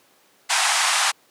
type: band-pass noise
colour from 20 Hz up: pink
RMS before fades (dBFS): -20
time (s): 0.49-1.12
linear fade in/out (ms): 20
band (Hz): 740 to 10000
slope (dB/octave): 48
effects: pink hiss -57 dBFS RMS until 1.3 s + high-pass 300 Hz 12 dB/octave